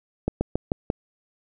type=slowing click train; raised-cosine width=2 ms; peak=-9 dBFS; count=5; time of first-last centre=0.28-0.901 s; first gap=130 ms; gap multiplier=1.12; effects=none